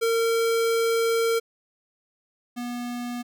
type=tone pair in turn; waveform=square; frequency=457.8 / 242.5 Hz; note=A#4 / B3; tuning=-31 / -31 cents; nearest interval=major seventh; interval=1100 cents; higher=first; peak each=-21 / -30 dBFS; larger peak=first; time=0.01-1.4 / 2.56-3.23 s; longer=first; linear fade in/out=20 ms; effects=none